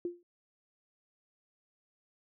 sine tone with exponential decay, 348.9 Hz, F4, 2 cents flat, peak -29 dBFS, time 0.05-0.23 s, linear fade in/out 2 ms, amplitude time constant 39 ms, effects none

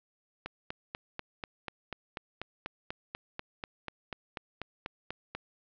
click train, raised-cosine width 0.3 ms, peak -20 dBFS, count 21, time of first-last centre 0.46-5.35 s, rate 4.09 Hz, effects low-pass 4000 Hz 12 dB/octave

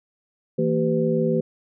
sine tone cluster, 162.8 / 228.9 / 387.5 / 502 Hz, E3 / A#3 / G4 / B4, -21 / -31 / -20 / +28 cents, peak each -24 dBFS, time 0.58-1.41 s, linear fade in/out 10 ms, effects none

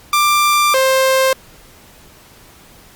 sawtooth tone pair in turn, 1184 / 527.4 Hz, D6 / C5, +14 / +14 cents, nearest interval octave + major second, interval 1400 cents, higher first, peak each -7 dBFS, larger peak neither, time 0.13-0.74 / 0.74-1.33 s, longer first, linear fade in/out 2 ms, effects pink hiss -44 dBFS RMS until 2.95 s + Opus 48 kbps

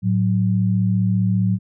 sine tone pair together, 110 / 185 Hz, A2 / F#3, 0 / 0 cents, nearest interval major sixth, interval 900 cents, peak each -18 / -18 dBFS, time 0.02-1.59 s, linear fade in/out 50 ms, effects none

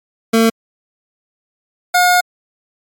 25% pulse tone pair in turn, 226.2 / 718.1 Hz, A3 / F5, +48 / +48 cents, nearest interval octave + minor sixth, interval 2000 cents, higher second, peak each -5 dBFS, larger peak neither, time 0.33-0.5 / 1.94-2.21 s, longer second, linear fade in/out 10 ms, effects MP3 96 kbps

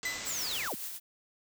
white low-pass noise, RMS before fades -41 dBFS, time 0.03-0.68 s, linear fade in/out 0 ms, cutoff 8000 Hz, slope 96 dB/octave
40% pulse tone with exponential decay, 2008 Hz, B6, 28 cents sharp, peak -29 dBFS, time 0.05-0.44 s, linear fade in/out 5 ms, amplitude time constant 84 ms
blue noise with tremolo, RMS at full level -38 dBFS, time 0.24-1 s, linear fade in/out 50 ms, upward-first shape sine, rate 7 Hz, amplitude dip 40%
sine linear sweep, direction down, 7990 to 86.8 Hz, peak -34 dBFS, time 0.26-0.75 s, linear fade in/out 10 ms
effects none

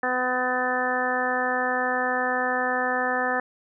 harmonic tone, 252.2 Hz, B3, 36 cents sharp, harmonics 1 / 2 / 3 / 4 / 5 / 6 / 7, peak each -33 / -29 / -28 / -33 / -31 / -33 / -27 dBFS, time 0.03-3.4 s, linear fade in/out 2 ms, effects none

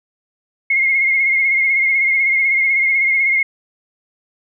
sine tone with vibrato, 2145 Hz, C7, 42 cents sharp, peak -12 dBFS, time 0.7-3.43 s, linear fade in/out 5 ms, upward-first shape sine, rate 16 Hz, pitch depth 40 cents each way, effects none

